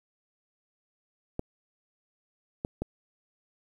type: clicks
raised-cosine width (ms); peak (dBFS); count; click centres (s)
2; -17; 3; 1.394 / 2.649 / 2.82
effects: 9-bit